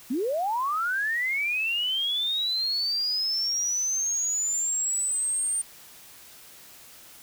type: linear sweep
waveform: sine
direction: up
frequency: 223.2 to 8870 Hz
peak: -24 dBFS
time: 0.1-5.62 s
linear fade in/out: 10 ms
effects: white hiss -49 dBFS RMS until 7.22 s